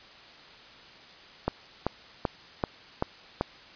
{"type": "click train", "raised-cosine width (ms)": 1, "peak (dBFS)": -11, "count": 6, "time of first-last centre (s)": [1.48, 3.411], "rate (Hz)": 2.59, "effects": ["white hiss -50 dBFS RMS until 3.75 s", "resampled to 11025 Hz"]}